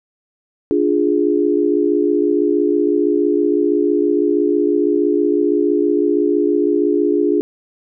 sine chord, D diminished, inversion none, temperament equal, 293.7 / 349.2 / 415.3 Hz, D4 / F4 / Ab4, 0 / 0 / 0 cents, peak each -17 dBFS, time 0.71-7.41 s, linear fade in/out 0 ms, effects none

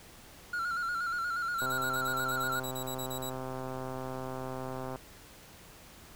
triangle tone with vibrato, 1396.9 Hz, F6, in tune, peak -29 dBFS, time 0.53-2.6 s, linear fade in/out 5 ms, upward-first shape square, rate 8.4 Hz, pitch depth 49 cents each way
15% pulse tone bursts, 3906 Hz, B7, 20 cents flat, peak -31 dBFS, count 15, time 1.58-3.301 s, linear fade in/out 10 ms, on 83 ms, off 34 ms
click train, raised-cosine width 1 ms, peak -25 dBFS, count 435, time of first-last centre 1.62-4.958 s, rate 130 Hz
effects pink hiss -53 dBFS RMS until 6.15 s

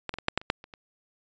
clicks, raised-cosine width 0.3 ms, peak -15 / -17 / -19 / -6 / -8 / -28 / -7 / -28 / -28 dBFS, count 9, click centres 0.093 / 0.14 / 0.186 / 0.284 / 0.376 / 0.415 / 0.501 / 0.641 / 0.738 s, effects resampled to 16000 Hz

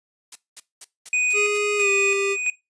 blue noise bursts, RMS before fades -35 dBFS, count 7, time 0.32-1.825 s, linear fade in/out 5 ms, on 35 ms, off 210 ms
square tone with tremolo, 2487 Hz, D#7, 1 cent flat, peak -19 dBFS, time 1.13-2.5 s, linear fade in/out 2 ms, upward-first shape square, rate 1.5 Hz, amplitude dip 50%
square tone with pitch glide, 414.5 to 396.2 Hz, G#4 to G4, -3 to +18 cents, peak -23 dBFS, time 1.33-2.37 s, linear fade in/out 50 ms, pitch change -79 cents, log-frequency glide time 1.77-1.89 s
effects noise-tail reverb RT60 0.2 s tail -19 dB re dry + resampled to 22050 Hz

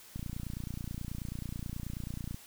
click train, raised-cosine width 5 ms, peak -26 dBFS, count 65, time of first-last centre 0.16-2.344 s, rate 29.3 Hz, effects white hiss -54 dBFS RMS until 2.46 s

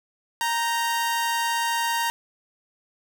sawtooth tone pair together, 931 / 1557.7 Hz, A#5 / G6, -2 / -11 cents, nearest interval major sixth, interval 891 cents, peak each -19 / -30 dBFS, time 0.41-2.1 s, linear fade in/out 0 ms, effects none

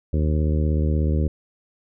harmonic tone, 76.6 Hz, D#2, 27 cents flat, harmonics 1 / 2 / 3 / 4 / 5 / 6 / 7, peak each -19 / -25 / -29 / -31 / -33 / -35 / -36 dBFS, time 0.13-1.28 s, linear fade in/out 5 ms, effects none

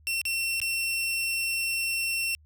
sawtooth tone with dropouts, 2710 Hz, E7, 47 cents sharp, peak -23 dBFS, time 0.07-2.35 s, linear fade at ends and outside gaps 0 ms, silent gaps 0.215-0.253 / 0.601-0.616 s, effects added 76 Hz sine -54 dBFS peak until 2.45 s

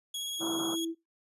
sawtooth tone with vibrato, 3322 Hz, G#7, in tune, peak -31 dBFS, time 0.14-0.85 s, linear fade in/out 5 ms, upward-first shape sine, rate 16 Hz, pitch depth 9 cents each way
sine tone, 329.6 Hz, E4, in tune, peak -31 dBFS, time 0.39-0.95 s, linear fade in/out 50 ms
white band-pass noise, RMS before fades -40 dBFS, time 0.4-0.76 s, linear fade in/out 20 ms, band 130 to 1400 Hz, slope 96 dB/octave
effects noise-tail reverb RT60 0.2 s tail -21 dB re dry + resampled to 32000 Hz

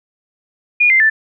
sine tone with pitch steps, 2439 / 2086 / 1764 Hz, D#7 / C7 / A6, -35 / -6 / +4 cents, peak -8 dBFS, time 0.8-1.1 s, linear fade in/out 10 ms, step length 100 ms, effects none

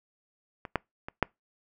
clicks, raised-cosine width 0.5 ms, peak -23 / -10 / -22 / -7 dBFS, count 4, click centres 0.652 / 0.757 / 1.085 / 1.227 s, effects noise-tail reverb RT60 0.2 s tail -26 dB re dry

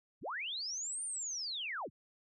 sine linear two-way sweep, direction up then down, 40.01 to 9190 to 40.01 Hz, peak -37 dBFS, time 0.21-1.9 s, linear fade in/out 50 ms, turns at 1.04 s, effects none

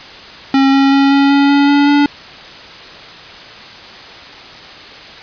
square tone with pitch steps, 271.1 / 273.5 / 275.8 / 278.2 / 280.7 / 283.1 / 285.6 / 288.1 Hz, C#4 / C#4 / C#4 / C#4 / C#4 / C#4 / D4 / D4, -38 / -23 / -9 / +6 / +22 / +37 / -48 / -33 cents, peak -8 dBFS, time 0.54-2.06 s, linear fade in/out 2 ms, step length 190 ms, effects white hiss -33 dBFS RMS until 5.22 s + resampled to 11025 Hz

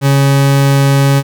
40% pulse tone, 138.59 Hz, C#3, in tune, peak -6 dBFS, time 0.01-1.23 s, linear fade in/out 50 ms, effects none

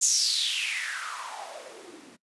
blue noise with band-pass filter sweep, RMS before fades -30 dBFS, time 0.01-2.17 s, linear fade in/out 20 ms, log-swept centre 7000 to 230 Hz, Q 5.9, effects noise-tail reverb RT60 0.1 s tail -20 dB re dry + resampled to 24000 Hz

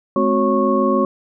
sine tone cluster, 214.6 / 261.7 / 367.7 / 550 / 1099 Hz, A3 / C4 / F#4 / C#5 / C#6, -43 / 0 / -11 / -14 / -15 cents, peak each -20 dBFS, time 0.16-1.05 s, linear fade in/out 2 ms, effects none

